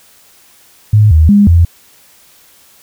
sine tone with pitch steps, 106.2 / 78.7 / 203.7 / 84.8 Hz, G#2 / D#2 / G#3 / E2, +39 / +20 / -33 / +50 cents, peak -3 dBFS, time 0.93-1.65 s, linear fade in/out 5 ms, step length 180 ms, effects white hiss -45 dBFS RMS until 2.82 s

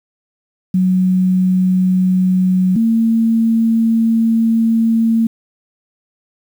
sine tone pair in turn, 185 / 226.6 Hz, F#3 / A#3, 0 / -49 cents, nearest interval major third, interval 351 cents, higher second, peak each -10 dBFS, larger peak neither, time 0.74-2.76 / 2.76-5.27 s, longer second, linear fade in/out 5 ms, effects 7-bit

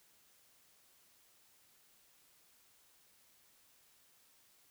silence, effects white hiss -68 dBFS RMS until 4.7 s

